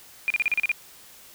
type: tone bursts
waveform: sine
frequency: 2417 Hz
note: D7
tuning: 49 cents sharp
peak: -19 dBFS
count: 8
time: 0.28-0.716 s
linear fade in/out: 0 ms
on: 23 ms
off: 36 ms
effects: white hiss -49 dBFS RMS until 1.34 s